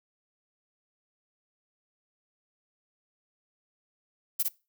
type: noise with echo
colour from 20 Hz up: violet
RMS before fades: -26 dBFS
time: 4.39-4.43 s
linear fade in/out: 10 ms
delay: 56 ms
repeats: 1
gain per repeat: -2 dB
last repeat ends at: 4.486 s
effects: noise-tail reverb RT60 0.3 s tail -23 dB re dry